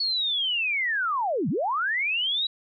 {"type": "linear two-way sweep", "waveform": "sine", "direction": "down then up", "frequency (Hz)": [4436, 132.7, 3940], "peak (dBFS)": -23, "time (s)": [0, 2.47], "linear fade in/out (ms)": 5, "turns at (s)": 1.49, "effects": []}